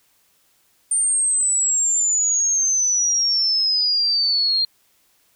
sine exponential sweep, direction down, 8960 to 4187 Hz, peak -16 dBFS, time 0.91-4.65 s, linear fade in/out 5 ms, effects white hiss -61 dBFS RMS until 5.35 s

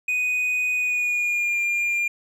triangle tone with pitch glide, 2489 to 2401 Hz, D#7 to D7, 0 to +38 cents, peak -19 dBFS, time 0.08-2.08 s, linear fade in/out 5 ms, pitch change -62 cents, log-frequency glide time 0.74-1.56 s, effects none

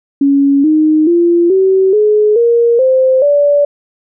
sine tone with pitch steps, 279.1 / 309.7 / 343.6 / 381.3 / 423 / 469.4 / 520.8 / 577.9 Hz, C#4 / D#4 / F4 / G4 / G#4 / A#4 / C5 / D5, +12 / -8 / -28 / -48 / +32 / +12 / -8 / -28 cents, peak -6 dBFS, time 0.21-3.65 s, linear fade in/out 5 ms, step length 430 ms, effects none

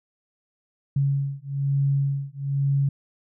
sine beating tone pair, 138.59 / 139.69 Hz, C#3 / C#3, 0 / +14 cents, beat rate 1.1 Hz, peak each -24 dBFS, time 0.96-2.89 s, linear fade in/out 5 ms, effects none

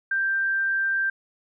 sine tone, 1576 Hz, G6, 9 cents sharp, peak -21 dBFS, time 0.11-1.1 s, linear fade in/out 5 ms, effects none

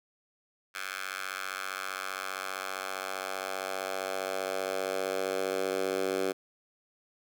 10% pulse tone with high-pass filter sweep, 95.2 Hz, F#2, 50 cents sharp, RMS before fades -34 dBFS, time 0.74-6.33 s, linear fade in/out 20 ms, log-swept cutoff 1600 to 380 Hz, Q 1.8, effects none

